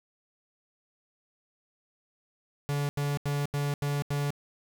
45% pulse tone bursts, 143.7 Hz, D3, 37 cents flat, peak -27 dBFS, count 6, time 2.69-4.305 s, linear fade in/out 0 ms, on 200 ms, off 83 ms, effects none

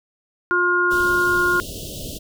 harmonic tone, 355.1 Hz, F4, 29 cents sharp, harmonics 1 / 3 / 4, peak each -22 / -23 / -17 dBFS, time 0.51-1.6 s, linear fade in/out 0 ms
pink band-stop noise, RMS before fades -32 dBFS, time 0.9-2.19 s, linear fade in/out 20 ms, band 660 to 2800 Hz, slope 96 dB/octave
effects none

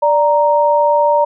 sine tone pair together, 587.3 / 932.3 Hz, D5 / A#5, 0 / 0 cents, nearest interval minor sixth, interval 800 cents, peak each -12 dBFS, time 0.02-1.25 s, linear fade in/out 10 ms, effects none

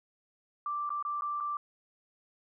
sine tone with dropouts, 1174.7 Hz, D6, in tune, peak -31 dBFS, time 0.66-1.57 s, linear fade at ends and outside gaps 2 ms, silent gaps 0.893-0.903 / 1.026-1.05 / 1.21-1.22 / 1.403-1.407 s, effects none

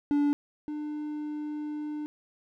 triangle tone pair in turn, 289.6 / 299.8 Hz, D4 / D4, -24 / +36 cents, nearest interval minor second, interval 60 cents, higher second, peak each -20 / -30 dBFS, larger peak first, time 0.11-0.33 / 0.68-2.06 s, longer second, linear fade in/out 0 ms, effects none

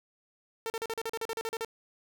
sawtooth tone bursts, 451.6 Hz, A4, 45 cents sharp, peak -28 dBFS, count 13, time 0.66-1.648 s, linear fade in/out 0 ms, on 40 ms, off 39 ms, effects none

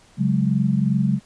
sine chord, C# suspended fourth, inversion none, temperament equal, 138.59 / 185 / 207.7 Hz, C#3 / F#3 / G#3, 0 / 0 / 0 cents, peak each -21 dBFS, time 0.17-1.2 s, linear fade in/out 50 ms, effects pink hiss -53 dBFS RMS until 1.25 s + resampled to 22050 Hz

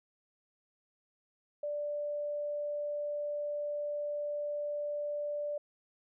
sine tone, 587.3 Hz, D5, in tune, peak -33 dBFS, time 1.63-5.58 s, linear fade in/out 5 ms, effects none

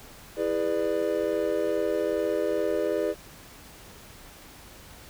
triangle chord, E dominant seventh, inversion none, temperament just, 329.6 / 412 / 494.4 / 593.3 Hz, E4 / G#4 / B4 / D5, 0 / -14 / +2 / +18 cents, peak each -29 / -27 / -28 / -27 dBFS, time 0.36-3.15 s, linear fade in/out 50 ms, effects pink hiss -48 dBFS RMS until 5.09 s

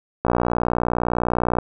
click train, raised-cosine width 1 ms, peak -5 dBFS, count 81, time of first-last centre 0.25-1.586 s, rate 59.9 Hz, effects none

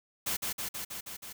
white noise with echo, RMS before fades -32 dBFS, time 0.26-0.37 s, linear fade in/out 10 ms, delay 160 ms, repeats 6, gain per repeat -2 dB, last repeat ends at 1.33 s, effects none

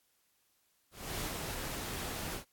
pink noise with ADSR envelope, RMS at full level -37 dBFS, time 0.91-2.45 s, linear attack 290 ms, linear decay 120 ms, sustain -3 dB, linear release 110 ms, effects white hiss -74 dBFS RMS until 2.52 s + AAC 64 kbps

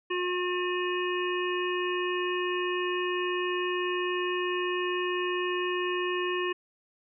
harmonic tone, 359.7 Hz, F#4, 49 cents flat, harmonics 1 / 3 / 5 / 7 / 8, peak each -29 / -34 / -36 / -37 / -38 dBFS, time 0.1-6.53 s, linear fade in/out 10 ms, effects none

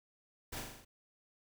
pink noise with echo, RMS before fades -42 dBFS, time 0.52-0.61 s, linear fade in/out 10 ms, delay 40 ms, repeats 6, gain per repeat -3 dB, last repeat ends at 0.85 s, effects none

